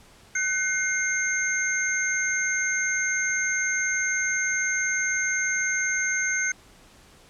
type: tone cluster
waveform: sine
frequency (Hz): 1512 / 2124 / 6350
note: F#6 / C7 / G8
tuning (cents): +37 / +25 / +21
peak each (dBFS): -27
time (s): 0.35-6.52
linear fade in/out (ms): 5
effects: pink hiss -53 dBFS RMS until 7.29 s + low-pass 10000 Hz 12 dB/octave